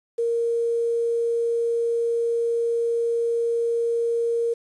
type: tone with quantisation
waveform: sine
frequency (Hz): 466.2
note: A#4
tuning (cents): 0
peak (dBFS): -20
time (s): 0.18-4.54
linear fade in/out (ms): 10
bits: 8
effects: resampled to 24000 Hz